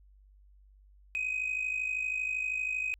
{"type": "tone with amplitude modulation", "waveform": "sine", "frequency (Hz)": 2516, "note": "D#7", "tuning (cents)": 19, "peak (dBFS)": -25, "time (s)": [1.15, 2.94], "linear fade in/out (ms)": 0, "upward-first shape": "sine", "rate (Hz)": 52.7, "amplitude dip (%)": 75, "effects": ["tanh soft clip ceiling -26 dBFS", "added 49 Hz sine -56 dBFS peak until 2.99 s"]}